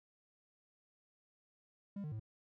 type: tone with pitch steps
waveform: triangle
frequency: 200.2 / 151.1 / 109 Hz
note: G3 / D3 / A2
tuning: +37 / +50 / -16 cents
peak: -38 dBFS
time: 1.96-2.197 s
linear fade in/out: 5 ms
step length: 79 ms
effects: none